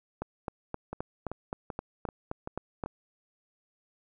two click trains, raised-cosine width 1 ms, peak -22 / -19 dBFS, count 6 / 11, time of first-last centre 0.93-2.861 / 0.22-2.838 s, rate 2.59 / 3.82 Hz, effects none

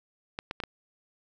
clicks, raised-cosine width 0.3 ms, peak -17 dBFS, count 4, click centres 0.389 / 0.511 / 0.602 / 0.637 s, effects none

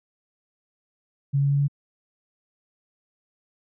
sine tone with pitch steps, 139.6 / 140.49 / 141.39 / 142.29 Hz, C#3 / C#3 / C#3 / C#3, +13 / +24 / +35 / +46 cents, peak -18 dBFS, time 1.33-1.682 s, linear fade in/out 20 ms, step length 88 ms, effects none

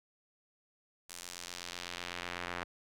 sawtooth tone with band-pass filter sweep, 88 Hz, F2, 14 cents sharp, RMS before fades -43 dBFS, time 1.09-2.64 s, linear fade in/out 10 ms, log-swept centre 8600 to 1600 Hz, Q 0.96, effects none

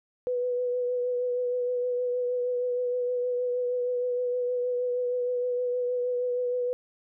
sine tone with vibrato, 493.9 Hz, B4, in tune, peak -25 dBFS, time 0.27-6.73 s, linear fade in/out 0 ms, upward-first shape triangle, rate 6.4 Hz, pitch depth 24 cents each way, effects none

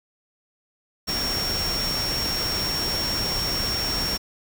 sine tone in noise, 5520 Hz, F8, 21 cents flat, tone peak -25 dBFS, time 1.07-4.18 s, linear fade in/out 20 ms, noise pink, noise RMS -29 dBFS, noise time 1.07-4.18 s, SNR +1 dB, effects none

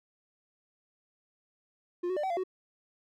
triangle tone with pitch steps, 352.8 / 371.5 / 596 / 762 / 686 / 372.7 Hz, F4 / F#4 / D5 / G5 / F5 / F#4, +18 / +7 / +25 / -49 / -31 / +13 cents, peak -27 dBFS, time 2.03-2.438 s, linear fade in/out 10 ms, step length 68 ms, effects none

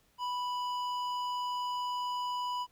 triangle tone with hard clipping, 987.8 Hz, B5, in tune, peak -34 dBFS, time 0.18-2.67 s, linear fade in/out 50 ms, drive 14 dB, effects pink hiss -69 dBFS RMS until 2.71 s

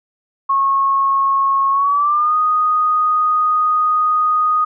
sine tone with pitch glide, 1093 to 1241.1 Hz, C#6 to D#6, -25 to -5 cents, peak -12 dBFS, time 0.49-4.65 s, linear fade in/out 10 ms, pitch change +220 cents, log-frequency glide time 1.71-2.36 s, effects none

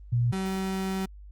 sine / 35% pulse tone pair in turn, 120 / 190.49 Hz, B2 / G3, -49 / -49 cents, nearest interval minor sixth, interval 800 cents, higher second, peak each -21 / -26 dBFS, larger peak first, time 0.12-0.32 / 0.32-1.06 s, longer second, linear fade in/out 10 ms, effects added 50 Hz sine -43 dBFS peak until 1.31 s + Opus 32 kbps

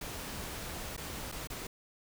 pink noise with dropouts, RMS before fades -41 dBFS, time 0.01-1.67 s, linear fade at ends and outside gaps 5 ms, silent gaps 0.966-0.976 / 1.317-1.322 / 1.473-1.5 s, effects none

